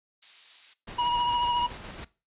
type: noise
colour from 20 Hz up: violet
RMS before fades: -36 dBFS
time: 0.22-0.74 s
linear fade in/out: 10 ms
type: noise with tremolo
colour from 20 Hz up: pink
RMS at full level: -40 dBFS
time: 0.87-2.05 s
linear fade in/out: 10 ms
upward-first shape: square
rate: 7.2 Hz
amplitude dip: 30%
type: tone with vibrato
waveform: square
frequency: 962 Hz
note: B5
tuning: 46 cents flat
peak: -24 dBFS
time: 0.98-1.67 s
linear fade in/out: 10 ms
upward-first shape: triangle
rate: 14 Hz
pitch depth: 26 cents each way
effects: noise-tail reverb RT60 0.3 s tail -19 dB re dry + resampled to 8000 Hz